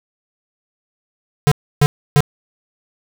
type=tone bursts; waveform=square; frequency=145.8 Hz; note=D3; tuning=12 cents flat; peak=-9 dBFS; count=3; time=1.47-2.205 s; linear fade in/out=0 ms; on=45 ms; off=300 ms; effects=none